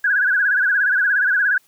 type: tone with vibrato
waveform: sine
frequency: 1568 Hz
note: G6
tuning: in tune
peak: -14 dBFS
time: 0.04-1.58 s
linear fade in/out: 5 ms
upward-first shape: sine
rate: 17 Hz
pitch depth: 120 cents each way
effects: white hiss -58 dBFS RMS until 1.67 s